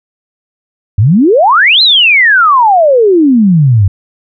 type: exponential two-way sweep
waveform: sine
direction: up then down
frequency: 91.3 to 4186 to 91.3 Hz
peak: -3 dBFS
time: 0.98-3.88 s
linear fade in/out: 5 ms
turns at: 1.82 s
effects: none